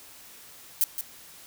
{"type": "noise with echo", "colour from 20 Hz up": "violet", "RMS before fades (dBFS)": -22, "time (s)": [0.81, 0.84], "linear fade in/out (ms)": 0, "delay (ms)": 170, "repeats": 1, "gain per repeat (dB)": -9, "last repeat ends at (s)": 1.01, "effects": ["white hiss -49 dBFS RMS until 1.46 s"]}